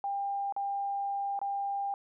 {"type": "tone with dropouts", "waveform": "sine", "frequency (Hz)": 798, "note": "G5", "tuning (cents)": 31, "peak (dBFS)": -30, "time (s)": [0.04, 1.94], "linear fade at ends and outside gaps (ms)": 1, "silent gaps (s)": [[0.524, 0.564], [1.391, 1.415]], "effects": []}